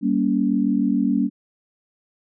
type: chord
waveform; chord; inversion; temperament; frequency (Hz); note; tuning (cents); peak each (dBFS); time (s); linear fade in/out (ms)
sine; G diminished; none; just; 196 / 235.2 / 282.2; G3 / Bb3 / Db4; 0 / +16 / +31; -22 / -21 / -21; 0.01-1.3; 50
effects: none